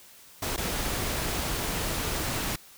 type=noise with dropouts; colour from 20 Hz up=pink; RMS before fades=-30 dBFS; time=0.42-2.56 s; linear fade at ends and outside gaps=5 ms; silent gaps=0.564-0.576 s; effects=white hiss -52 dBFS RMS until 2.77 s